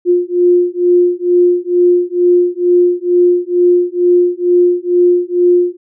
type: beating tone pair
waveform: sine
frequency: 353.1 / 355.3 Hz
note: F4 / F4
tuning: +19 / +30 cents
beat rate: 2.2 Hz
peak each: -11 dBFS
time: 0.05-5.77 s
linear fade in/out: 50 ms
effects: none